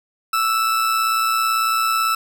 40% pulse tone with amplitude modulation, 1318.5 Hz, E6, in tune, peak -14 dBFS, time 0.33-2.15 s, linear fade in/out 5 ms, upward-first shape sine, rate 118 Hz, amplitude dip 40%, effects none

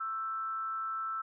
sine tone with frequency modulation, 1324 Hz, E6, 7 cents sharp, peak -33 dBFS, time 0-1.22 s, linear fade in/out 10 ms, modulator 233 Hz, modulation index 0.3, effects none

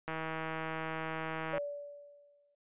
click train, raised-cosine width 0.5 ms, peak -23 dBFS, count 241, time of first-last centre 0.08-1.58 s, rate 160 Hz
sine tone with exponential decay, 577 Hz, D5, 31 cents flat, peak -31 dBFS, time 1.53-2.55 s, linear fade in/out 5 ms, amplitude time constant 220 ms
effects resampled to 8000 Hz

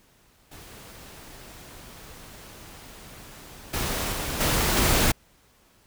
pink noise with level steps, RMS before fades -45 / -28 / -30 / -23 / -21 dBFS, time 0.51-5.12 s, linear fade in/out 10 ms, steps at 3.73 / 4.12 / 4.4 / 4.76 s, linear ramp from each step 10 ms, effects pink hiss -60 dBFS RMS until 5.86 s

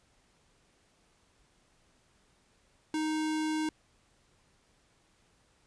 square tone, 311.1 Hz, D#4, in tune, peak -30 dBFS, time 2.94-3.69 s, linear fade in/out 2 ms, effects pink hiss -68 dBFS RMS until 5.66 s + resampled to 22050 Hz

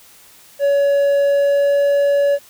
triangle tone with pitch glide, 564 to 567.3 Hz, C#5 to C#5, +30 to +40 cents, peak -10 dBFS, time 0.59-2.39 s, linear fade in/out 50 ms, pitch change +10 cents, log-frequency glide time 1.23-1.83 s, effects white hiss -46 dBFS RMS until 2.49 s

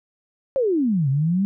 sine exponential two-way sweep, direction down then up, 561 to 130.81 to 203.7 Hz, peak -17 dBFS, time 0.56-1.45 s, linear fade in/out 0 ms, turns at 1.09 s, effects none

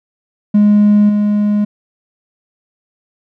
triangle tone with level steps, 207.7 Hz, G#3, in tune, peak -3 / -8 dBFS, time 0.54-1.65 s, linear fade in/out 10 ms, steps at 1.09 s, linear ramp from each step 5 ms, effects tanh soft clip ceiling -1 dBFS

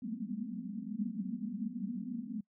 pink band-pass noise, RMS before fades -39 dBFS, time 0.02-2.41 s, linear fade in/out 5 ms, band 190 to 250 Hz, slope 96 dB/octave, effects noise-tail reverb RT60 0.1 s tail -25 dB re dry

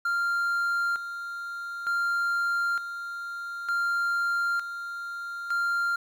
triangle tone with tremolo, 1392 Hz, F6, 6 cents flat, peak -22 dBFS, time 0.05-5.96 s, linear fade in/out 5 ms, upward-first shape square, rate 0.55 Hz, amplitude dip 65%, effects 9-bit

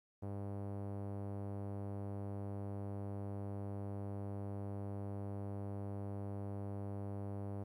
sawtooth tone with low-pass filter, 100 Hz, G2, 35 cents sharp, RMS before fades -43 dBFS, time 0.22-7.64 s, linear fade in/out 10 ms, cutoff 700 Hz, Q 1.1, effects 13-bit

